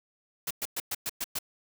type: noise bursts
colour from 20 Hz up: white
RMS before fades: -32 dBFS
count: 7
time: 0.47-1.389 s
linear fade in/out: 5 ms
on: 37 ms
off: 110 ms
effects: none